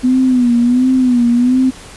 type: tone with vibrato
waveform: sine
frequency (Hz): 248.4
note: B3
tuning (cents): +10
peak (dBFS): -8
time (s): 0.03-1.71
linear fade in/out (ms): 20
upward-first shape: sine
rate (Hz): 1.4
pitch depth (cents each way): 80
effects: pink hiss -35 dBFS RMS until 1.96 s + resampled to 24000 Hz